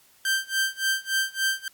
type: tone with tremolo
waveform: sawtooth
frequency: 1568 Hz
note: G6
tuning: in tune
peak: -17 dBFS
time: 0.25-1.68 s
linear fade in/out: 2 ms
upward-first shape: sine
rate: 3.5 Hz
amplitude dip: 95%
effects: white hiss -58 dBFS RMS until 1.73 s + Opus 48 kbps

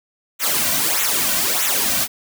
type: noise with flanger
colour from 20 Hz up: white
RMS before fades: -19 dBFS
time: 0.39-2.08 s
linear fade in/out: 50 ms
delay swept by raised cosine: 0.2 to 2.4 ms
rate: 1.6 Hz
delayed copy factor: -0.75
effects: none

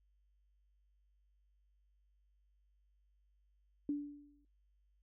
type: tone with exponential decay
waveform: sine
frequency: 290 Hz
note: D4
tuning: 22 cents flat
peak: -31 dBFS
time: 3.89-4.45 s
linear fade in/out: 2 ms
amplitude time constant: 120 ms
effects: noise-tail reverb RT60 0.2 s tail -21 dB re dry + added 50 Hz sine -70 dBFS peak until 5.02 s

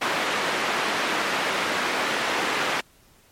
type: band-pass noise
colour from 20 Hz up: white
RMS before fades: -25 dBFS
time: 0.01-2.81 s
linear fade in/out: 10 ms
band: 240 to 2200 Hz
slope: 12 dB/octave
effects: pink hiss -57 dBFS RMS until 3.31 s + MP3 64 kbps

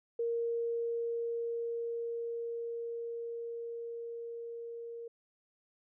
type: tone with level ramp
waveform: sine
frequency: 466.2 Hz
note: A#4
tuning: in tune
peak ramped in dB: -30 to -41 dBFS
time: 0.19-5.08 s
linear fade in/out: 5 ms
effects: none

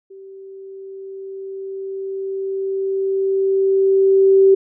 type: tone with level ramp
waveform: sine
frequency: 387.2 Hz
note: G4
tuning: 21 cents flat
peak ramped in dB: -36 to -7 dBFS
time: 0.1-4.55 s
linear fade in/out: 10 ms
effects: none

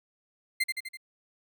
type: tone with echo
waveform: 35% pulse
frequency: 2084 Hz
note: C7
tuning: 7 cents flat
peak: -22 dBFS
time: 0.6-0.64 s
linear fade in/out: 10 ms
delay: 83 ms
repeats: 4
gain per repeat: -4 dB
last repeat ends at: 0.972 s
effects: none

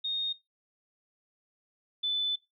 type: tone pair in turn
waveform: sine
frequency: 3700 / 3504 Hz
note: A#7 / A7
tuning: -14 / -8 cents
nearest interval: minor second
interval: 94 cents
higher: first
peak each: -29 / -27 dBFS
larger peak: second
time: 0.04-0.33 / 2.03-2.36 s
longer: second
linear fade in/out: 10 ms
effects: noise-tail reverb RT60 0.2 s tail -19 dB re dry

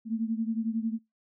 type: beating tone pair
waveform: sine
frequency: 221.9 / 232.9 Hz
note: A3 / A#3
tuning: +15 / -1 cents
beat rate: 11 Hz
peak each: -29 / -32 dBFS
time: 0.05-0.99 s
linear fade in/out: 50 ms
effects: noise-tail reverb RT60 0.2 s tail -26 dB re dry

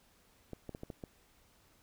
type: clicks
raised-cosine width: 2 ms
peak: -29 dBFS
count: 6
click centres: 0.533 / 0.693 / 0.749 / 0.834 / 0.902 / 1.038 s
effects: pink hiss -67 dBFS RMS until 1.82 s

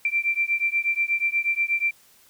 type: beating tone pair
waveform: sine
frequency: 2349 / 2357.3 Hz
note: D7 / D7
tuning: 0 / +6 cents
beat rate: 8.3 Hz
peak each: -24 / -24 dBFS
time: 0.05-1.91 s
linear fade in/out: 2 ms
effects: white hiss -56 dBFS RMS until 2.29 s

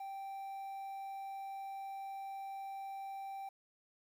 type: tone with quantisation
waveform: triangle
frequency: 782 Hz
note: G5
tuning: 4 cents flat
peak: -40 dBFS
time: 0-3.49 s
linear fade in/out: 5 ms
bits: 11
effects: none

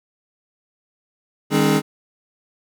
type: tone cluster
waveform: square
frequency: 154.1 / 202.5 / 267.3 / 305.7 / 420.2 Hz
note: D#3 / G#3 / C4 / D#4 / G#4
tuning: -16 / -43 / +37 / -30 / +20 cents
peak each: -22 dBFS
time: 1.5-1.82 s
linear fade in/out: 50 ms
effects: none

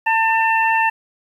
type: harmonic tone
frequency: 897 Hz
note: A5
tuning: 33 cents sharp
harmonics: 1 / 2 / 3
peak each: -16 / -19 / -21 dBFS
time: 0.06-0.9 s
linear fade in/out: 10 ms
effects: 8-bit

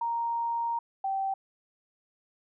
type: tone pair in turn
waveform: sine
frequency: 932.3 / 776.3 Hz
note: A#5 / G5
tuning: 0 / -17 cents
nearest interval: minor third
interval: 317 cents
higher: first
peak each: -27 dBFS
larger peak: neither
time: 0.01-0.79 / 1.04-1.34 s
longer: first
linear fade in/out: 5 ms
effects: none

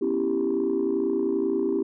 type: chord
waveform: sine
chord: C# half-diminished seventh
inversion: third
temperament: equal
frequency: 246.9 / 277.2 / 329.6 / 392 Hz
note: B3 / C#4 / E4 / G4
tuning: 0 / 0 / 0 / 0 cents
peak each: -30 / -28 / -26 / -24 dBFS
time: 0.01-1.83 s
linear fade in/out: 10 ms
effects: tanh soft clip ceiling -16 dBFS

